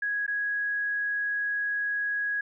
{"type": "tone with dropouts", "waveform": "sine", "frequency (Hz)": 1661.2, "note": "G#6", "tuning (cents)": 0, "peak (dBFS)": -26, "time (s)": [0.02, 2.41], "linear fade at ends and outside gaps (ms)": 5, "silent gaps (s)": [0.265, 0.278], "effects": []}